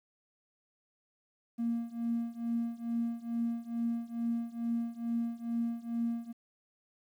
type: tone with tremolo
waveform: triangle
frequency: 233.1 Hz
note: A#3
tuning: in tune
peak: -24 dBFS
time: 1.58-6.33 s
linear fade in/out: 20 ms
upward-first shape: triangle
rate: 2.3 Hz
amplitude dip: 95%
effects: tanh soft clip ceiling -26 dBFS + 11-bit